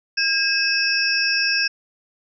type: tone cluster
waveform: sine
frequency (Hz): 1618 / 2586 / 5020 / 5470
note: G#6 / E7 / D#8 / F8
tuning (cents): -46 / -34 / +15 / -37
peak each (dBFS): -22 / -23 / -26 / -22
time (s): 0.17-1.68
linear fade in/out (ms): 10
effects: none